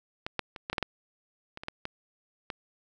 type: clicks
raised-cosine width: 0.3 ms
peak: -17 / -12 / -24 / -16 / -16 / -12 / -12 / -24 / -24 / -17 / -18 / -18 dBFS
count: 12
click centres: 0.265 / 0.393 / 0.562 / 0.699 / 0.73 / 0.782 / 0.827 / 1.574 / 1.635 / 1.684 / 1.854 / 2.502 s
effects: none